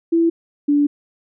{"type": "tone pair in turn", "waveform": "sine", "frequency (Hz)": [333.1, 290], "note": ["E4", "D4"], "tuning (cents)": [18, -22], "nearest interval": "major second", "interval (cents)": 240, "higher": "first", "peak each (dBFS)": -12, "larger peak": "neither", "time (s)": [[0.12, 0.3], [0.68, 0.87]], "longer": "second", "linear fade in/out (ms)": 10, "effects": []}